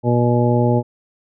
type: harmonic tone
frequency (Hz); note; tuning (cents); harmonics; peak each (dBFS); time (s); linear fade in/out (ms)
120.7; B2; -39; 1 / 2 / 3 / 4 / 5 / 7; -16 / -19 / -21 / -22 / -23 / -24; 0.03-0.83; 50
effects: none